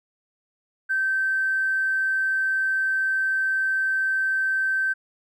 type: tone with tanh clipping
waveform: triangle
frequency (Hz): 1551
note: G6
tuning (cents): -19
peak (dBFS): -20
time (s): 0.89-4.94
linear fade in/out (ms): 20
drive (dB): 2
effects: none